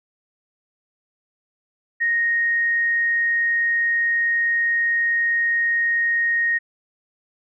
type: tone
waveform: sine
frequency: 1864.7 Hz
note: A#6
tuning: in tune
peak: -17 dBFS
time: 2-6.59 s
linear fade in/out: 20 ms
effects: none